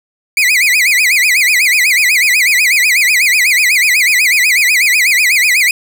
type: tone with vibrato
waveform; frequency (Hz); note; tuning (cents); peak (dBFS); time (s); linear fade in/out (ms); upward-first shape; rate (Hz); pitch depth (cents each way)
40% pulse; 2217; C#7; 0; -7; 0.37-5.71; 2; sine; 8.1; 230
effects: none